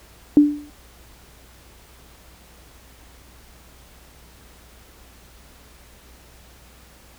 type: tone with exponential decay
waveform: sine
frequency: 293.7 Hz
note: D4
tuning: in tune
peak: -5 dBFS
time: 0.37-0.7 s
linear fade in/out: 1 ms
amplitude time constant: 70 ms
effects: added 60 Hz sine -50 dBFS peak until 7.18 s + pink hiss -50 dBFS RMS until 7.18 s